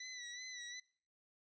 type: tone with vibrato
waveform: 15% pulse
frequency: 1975.5 Hz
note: B6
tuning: in tune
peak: -39 dBFS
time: 0-0.8 s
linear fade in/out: 5 ms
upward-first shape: sine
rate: 2.7 Hz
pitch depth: 52 cents each way
effects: noise-tail reverb RT60 0.5 s tail -24 dB re dry + resampled to 16000 Hz